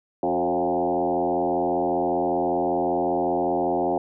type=tone with frequency modulation; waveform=sine; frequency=534 Hz; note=C5; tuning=35 cents sharp; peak=-20 dBFS; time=0.23-3.98 s; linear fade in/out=2 ms; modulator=85.2 Hz; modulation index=3.3; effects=none